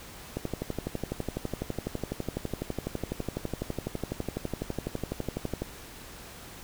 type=click train; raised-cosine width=2 ms; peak=-17 dBFS; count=64; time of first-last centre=0.37-5.62 s; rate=12 Hz; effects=pink hiss -46 dBFS RMS until 6.63 s